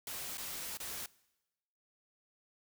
white noise with dropouts, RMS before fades -42 dBFS, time 0.07-1.06 s, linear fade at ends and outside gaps 2 ms, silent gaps 0.373-0.38 / 0.772-0.801 s, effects noise-tail reverb RT60 1.0 s tail -22 dB re dry

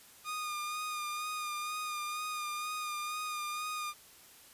sawtooth tone with vibrato, 1221 Hz, D#6, 33 cents flat, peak -32 dBFS, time 0.24-3.94 s, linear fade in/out 50 ms, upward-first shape sine, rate 2.1 Hz, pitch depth 28 cents each way, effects white hiss -57 dBFS RMS until 4.53 s + resampled to 32000 Hz

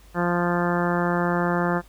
harmonic tone, 174.61 Hz, F3, in tune, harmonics 1 / 2 / 3 / 4 / 5 / 6 / 7 / 8 / 9 / 10, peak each -24 / -27 / -29 / -30 / -31 / -32 / -32 / -33 / -34 / -34 dBFS, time 0.14-1.82 s, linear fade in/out 50 ms, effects added 50 Hz sine -49 dBFS peak until 1.88 s + pink hiss -55 dBFS RMS until 1.88 s

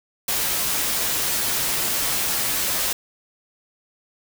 white noise with comb filter, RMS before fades -23 dBFS, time 0.28-2.93 s, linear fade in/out 5 ms, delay 12 ms, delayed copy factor -0.5, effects none

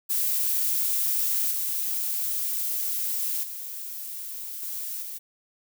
violet noise with level steps, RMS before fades -25 / -28 / -36 / -33 / -36 dBFS, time 0.09-5.19 s, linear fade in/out 20 ms, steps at 1.51 / 3.43 / 4.62 / 5.02 s, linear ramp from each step 5 ms, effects none

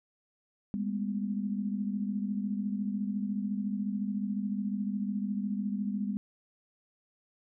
sine tone cluster, 202.2 / 216.2 / 247.9 Hz, G#3 / A3 / B3, -46 / -30 / +7 cents, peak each -31 / -39 / -37 dBFS, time 0.74-6.17 s, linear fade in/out 0 ms, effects none

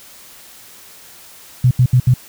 sine tone bursts at uneven times, 125.5 Hz, B2, 28 cents sharp, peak -7 dBFS, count 4, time 1.64-1.71 / 1.79-1.86 / 1.93-2 / 2.07-2.14 s, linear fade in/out 5 ms, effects white hiss -41 dBFS RMS until 2.28 s

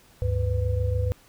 sine tone cluster, 72.9 / 99.8 / 498.9 Hz, D2 / G2 / B4, -12 / +32 / +17 cents, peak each -26 / -24 / -31 dBFS, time 0.22-1.12 s, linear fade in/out 0 ms, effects pink hiss -56 dBFS RMS until 1.28 s

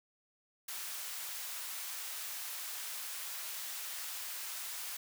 white high-pass noise, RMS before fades -42 dBFS, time 0.68-4.97 s, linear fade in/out 5 ms, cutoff 870 Hz, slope 12 dB/octave, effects none

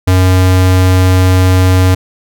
square tone, 92.5 Hz, F#2, in tune, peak -6 dBFS, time 0.07-1.95 s, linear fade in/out 10 ms, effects none

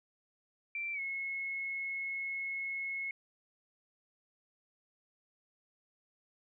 sine tone with pitch glide, 2349 to 2179 Hz, D7 to C#7, 0 to -30 cents, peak -35 dBFS, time 0.75-3.11 s, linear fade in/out 2 ms, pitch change -130 cents, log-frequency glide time 0.93-1 s, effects none

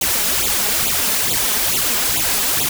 white noise with flanger, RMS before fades -18 dBFS, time 0.01-2.69 s, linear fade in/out 5 ms, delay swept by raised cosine 0.27 to 4.87 ms, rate 2.3 Hz, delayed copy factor +0.95, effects none

